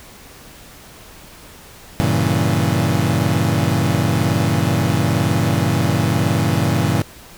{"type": "chord", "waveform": "30% pulse", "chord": "G diminished seventh", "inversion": "none", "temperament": "equal with one note detuned", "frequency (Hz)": [97.55, 116.54, 138.59, 164.81], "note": ["G2", "Bb2", "Db3", "Fb3"], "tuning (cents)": [-8, 0, 0, 0], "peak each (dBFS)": -18, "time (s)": [2, 7.02], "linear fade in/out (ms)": 0, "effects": ["pink hiss -41 dBFS RMS until 7.37 s"]}